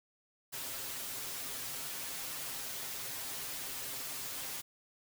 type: noise with comb filter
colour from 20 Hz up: white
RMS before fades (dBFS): -41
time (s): 0.52-4.62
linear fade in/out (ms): 20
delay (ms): 7.5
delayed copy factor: +0.7
effects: none